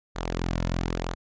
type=tone with flanger; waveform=sawtooth; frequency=43.09 Hz; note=F1; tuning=22 cents flat; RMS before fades=-29 dBFS; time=0.15-1.15 s; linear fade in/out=20 ms; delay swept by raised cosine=0.36 to 2.56 ms; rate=1 Hz; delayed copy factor=-0.55; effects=resampled to 16000 Hz

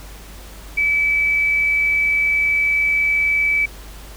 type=tone with amplitude modulation; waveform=sine; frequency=2300 Hz; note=D7; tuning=37 cents flat; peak=-13 dBFS; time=0.77-3.66 s; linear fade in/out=10 ms; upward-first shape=sine; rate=79.9 Hz; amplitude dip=30%; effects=added 50 Hz sine -36 dBFS peak until 4.16 s + pink hiss -41 dBFS RMS until 4.16 s

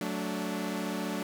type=chord; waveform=sawtooth; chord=D major; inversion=first; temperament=equal with one note detuned; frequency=185 / 220 / 290.5 Hz; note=F#3 / A3 / D4; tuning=0 / 0 / -19 cents; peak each=-32 dBFS; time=0.01-1.23 s; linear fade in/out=2 ms; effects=none

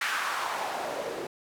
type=noise with band-pass filter sweep; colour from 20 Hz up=white; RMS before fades=-32 dBFS; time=0.01-1.27 s; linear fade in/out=5 ms; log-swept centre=1700 to 400 Hz; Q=2.4; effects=none

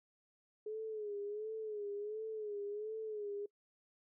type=tone with vibrato; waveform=sine; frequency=422.9 Hz; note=G#4; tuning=31 cents sharp; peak=-39 dBFS; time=0.66-3.46 s; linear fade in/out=5 ms; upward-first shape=sine; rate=1.4 Hz; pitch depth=74 cents each way; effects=noise-tail reverb RT60 0.1 s tail -24 dB re dry

